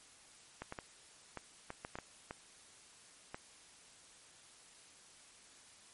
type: clicks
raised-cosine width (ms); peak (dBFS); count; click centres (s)
0.5; -27; 10; 0.62 / 0.724 / 0.788 / 1.373 / 1.704 / 1.849 / 1.955 / 1.987 / 2.309 / 3.345
effects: white hiss -60 dBFS RMS until 5.93 s + MP3 48 kbps